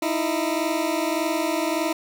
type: tone pair together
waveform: 20% pulse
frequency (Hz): 311.1 / 332.8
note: D#4 / E4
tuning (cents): 0 / +17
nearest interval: minor second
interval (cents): 117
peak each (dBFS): -20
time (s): 0.02-1.93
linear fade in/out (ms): 5
effects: none